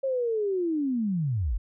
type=linear sweep; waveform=sine; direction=down; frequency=546 to 38.89 Hz; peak=-24 dBFS; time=0.03-1.58 s; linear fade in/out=10 ms; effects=none

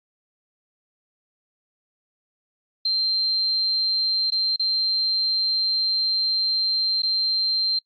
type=tone with dropouts; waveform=sine; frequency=4148 Hz; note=C8; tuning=16 cents flat; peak=-19 dBFS; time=2.85-7.79 s; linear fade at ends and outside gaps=5 ms; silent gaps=4.304-4.32 / 4.562-4.595 / 7.021-7.031 s; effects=noise-tail reverb RT60 0.1 s tail -24 dB re dry + AAC 64 kbps

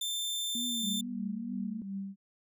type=tone; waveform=sawtooth; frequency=3564 Hz; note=A7; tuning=22 cents sharp; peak=-29 dBFS; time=0.01-1.01 s; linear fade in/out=5 ms
type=tone with vibrato; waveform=sine; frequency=233.1 Hz; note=A#3; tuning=in tune; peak=-36 dBFS; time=0.55-1.82 s; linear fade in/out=2 ms; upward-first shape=triangle; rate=2.3 Hz; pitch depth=100 cents each way
type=tone with tremolo; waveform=sine; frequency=195.6 Hz; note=G3; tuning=4 cents flat; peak=-33 dBFS; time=0.81-2.16 s; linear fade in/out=50 ms; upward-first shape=triangle; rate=2.8 Hz; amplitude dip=70%
effects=none

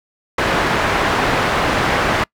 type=low-pass noise; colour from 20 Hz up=white; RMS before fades=-17 dBFS; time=0.38-2.24 s; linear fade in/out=5 ms; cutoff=1600 Hz; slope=12 dB/octave; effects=noise-tail reverb RT60 0.1 s tail -26 dB re dry

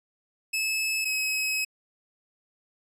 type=tone pair in turn; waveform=sawtooth; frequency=2598 / 2556 Hz; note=E7 / D#7; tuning=-26 / +46 cents; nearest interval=unison; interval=28 cents; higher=first; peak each=-22 dBFS; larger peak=neither; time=0.53-1.05 / 1.05-1.65 s; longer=second; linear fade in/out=10 ms; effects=resampled to 32000 Hz

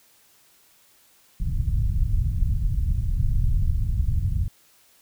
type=low-pass noise; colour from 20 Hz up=pink; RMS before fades=-22 dBFS; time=1.4-4.48 s; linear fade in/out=5 ms; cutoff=120 Hz; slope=24 dB/octave; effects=white hiss -58 dBFS RMS until 5.01 s

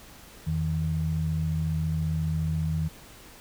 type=tone pair together; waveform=sine; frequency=84 / 158.57 Hz; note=E2 / D#3; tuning=+33 / +33 cents; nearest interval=major seventh; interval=1100 cents; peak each=-29 / -26 dBFS; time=0.46-2.89 s; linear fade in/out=20 ms; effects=pink hiss -49 dBFS RMS until 3.4 s

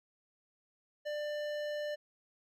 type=tone with hard clipping; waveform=sine; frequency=594 Hz; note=D5; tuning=20 cents sharp; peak=-37 dBFS; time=1.05-1.96 s; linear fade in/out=20 ms; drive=14 dB; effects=none

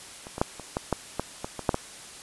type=clicks; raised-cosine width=1 ms; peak=-25 / -19 / -7 / -24 / -12 / -9 / -12 / -17 / -19 / -6 / -11 dBFS; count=11; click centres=0.269 / 0.381 / 0.415 / 0.597 / 0.769 / 0.927 / 1.196 / 1.445 / 1.593 / 1.692 / 1.744 s; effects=white hiss -44 dBFS RMS until 2.22 s + resampled to 24000 Hz

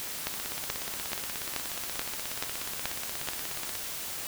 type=two click trains; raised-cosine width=0.2 ms; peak=-12 / -18 dBFS; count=8 / 58; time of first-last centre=0.27-3.287 / 0.34-3.753 s; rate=2.32 / 16.7 Hz; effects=white hiss -37 dBFS RMS until 4.27 s

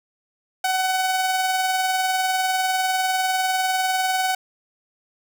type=tone with tremolo; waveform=sawtooth; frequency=750 Hz; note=F#5; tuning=23 cents sharp; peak=-14 dBFS; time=0.64-4.35 s; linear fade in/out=5 ms; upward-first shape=triangle; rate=20 Hz; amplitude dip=40%; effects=none

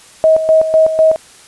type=tone with tremolo; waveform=sine; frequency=636 Hz; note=D#5; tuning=38 cents sharp; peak=-5 dBFS; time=0.24-1.16 s; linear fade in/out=0 ms; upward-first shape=square; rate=4 Hz; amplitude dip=65%; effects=white hiss -41 dBFS RMS until 1.47 s + resampled to 24000 Hz

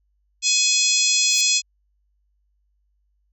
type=harmonic tone; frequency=843 Hz; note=G#5; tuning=26 cents sharp; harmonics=3 / 4 / 5 / 6 / 7 / 8 / 9; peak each=-24 / -24 / -24 / -24 / -24 / -24 / -24 dBFS; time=0.42-1.62 s; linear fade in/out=50 ms
type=tone with exponential growth; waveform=10% pulse; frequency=2406 Hz; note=D7; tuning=41 cents sharp; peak=-19 dBFS; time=1.12-1.41 s; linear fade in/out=1 ms; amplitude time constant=63 ms
effects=added 50 Hz sine -64 dBFS peak until 3.32 s

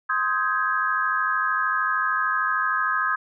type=chord; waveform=sine; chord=Ab major seventh; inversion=first; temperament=equal with one note detuned; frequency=1046.5 / 1259.7 / 1568 / 1661.2 Hz; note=C6 / Eb6 / G6 / Ab6; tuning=0 / +21 / 0 / 0 cents; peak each=-28 / -24 / -28 / -26 dBFS; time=0.09-3.16 s; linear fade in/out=10 ms; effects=none

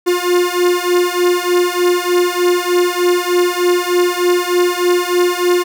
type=beating tone pair; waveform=45% pulse; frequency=353.7 / 357 Hz; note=F4 / F4; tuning=+22 / +38 cents; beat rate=3.3 Hz; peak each=-15 dBFS; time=0.06-5.64 s; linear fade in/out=20 ms; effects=none

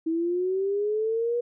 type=linear sweep; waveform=sine; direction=up; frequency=319.9 to 483.9 Hz; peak=-23 dBFS; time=0.06-1.41 s; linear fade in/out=10 ms; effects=none

